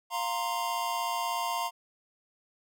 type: chord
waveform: square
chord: F suspended fourth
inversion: none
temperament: just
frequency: 698.5 / 931.3 / 1047.7 Hz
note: F5 / Bb5 / C6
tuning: 0 / -2 / +2 cents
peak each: -36 / -33 / -35 dBFS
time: 0.1-1.71 s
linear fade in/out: 50 ms
effects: none